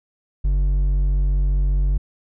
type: tone with hard clipping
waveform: sine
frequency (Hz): 47.44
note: F#1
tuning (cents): +44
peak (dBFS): -17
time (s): 0.44-1.98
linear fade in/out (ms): 10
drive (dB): 5
effects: none